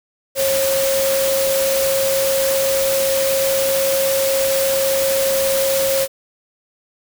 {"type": "tone in noise", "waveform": "sine", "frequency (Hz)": 541, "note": "C#5", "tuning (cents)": -42, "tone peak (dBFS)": -16, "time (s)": [0.35, 6.08], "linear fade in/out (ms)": 50, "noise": "white", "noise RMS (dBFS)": -22, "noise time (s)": [0.35, 6.08], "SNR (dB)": 3, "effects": []}